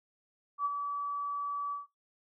sine tone with ADSR envelope, 1148 Hz, D6, 40 cents flat, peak -26 dBFS, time 0.58-1.87 s, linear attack 72 ms, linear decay 32 ms, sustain -6 dB, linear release 150 ms, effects noise-tail reverb RT60 0.2 s tail -26 dB re dry

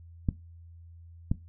clicks, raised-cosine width 5 ms, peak -13 dBFS, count 2, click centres 0.288 / 1.315 s, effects noise-tail reverb RT60 0.2 s tail -17 dB re dry + added 84 Hz sine -47 dBFS peak until 1.48 s

